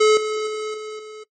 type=tone with level steps; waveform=square; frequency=430 Hz; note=A4; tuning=40 cents flat; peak=-12 / -22 / -25 / -30 / -35 dBFS; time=0-1.24 s; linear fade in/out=10 ms; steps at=0.17 / 0.47 / 0.74 / 0.99 s; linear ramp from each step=2 ms; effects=noise-tail reverb RT60 0.1 s tail -21 dB re dry + MP3 32 kbps